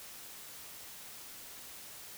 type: silence
effects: white hiss -49 dBFS RMS until 2.17 s